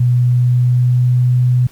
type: tone with pitch glide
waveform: sine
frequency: 123.1 to 124.75 Hz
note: B2 to B2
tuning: -5 to +18 cents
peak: -9 dBFS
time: 0-1.67 s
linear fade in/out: 5 ms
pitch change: +23 cents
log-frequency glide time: 0.11-1.38 s
effects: pink hiss -46 dBFS RMS until 1.71 s